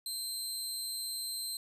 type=tone with amplitude modulation; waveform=20% pulse; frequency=4119 Hz; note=C8; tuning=28 cents flat; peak=-28 dBFS; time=0.06-1.57 s; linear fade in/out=2 ms; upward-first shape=sine; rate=238 Hz; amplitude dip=40%; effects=resampled to 32000 Hz